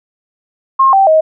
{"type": "tone with pitch steps", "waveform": "sine", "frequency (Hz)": [1070, 778, 631], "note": ["C6", "G5", "D#5"], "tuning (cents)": [38, -13, 24], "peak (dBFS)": -5, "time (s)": [0.79, 1.21], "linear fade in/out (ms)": 10, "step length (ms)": 140, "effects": []}